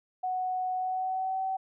sine tone with pitch glide, 740 to 762.6 Hz, F#5 to G5, 0 to -48 cents, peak -28 dBFS, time 0.23-1.57 s, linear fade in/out 10 ms, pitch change +52 cents, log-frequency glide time 0.75-1.42 s, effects none

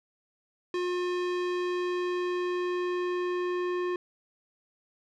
square tone with low-pass filter sweep, 357.9 Hz, F4, 42 cents sharp, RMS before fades -30 dBFS, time 0.74-3.96 s, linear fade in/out 2 ms, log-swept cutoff 4100 to 2200 Hz, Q 0.84, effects none

